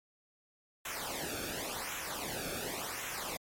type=noise with flanger; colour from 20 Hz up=pink; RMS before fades=-39 dBFS; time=0.85-3.37 s; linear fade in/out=5 ms; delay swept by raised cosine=0.21 to 1.02 ms; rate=0.91 Hz; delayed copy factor=-0.8; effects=MP3 64 kbps